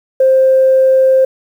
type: tone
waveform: sine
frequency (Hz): 526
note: C5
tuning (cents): +9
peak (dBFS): -5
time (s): 0.2-1.25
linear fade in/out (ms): 5
effects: tanh soft clip ceiling -1 dBFS + 7-bit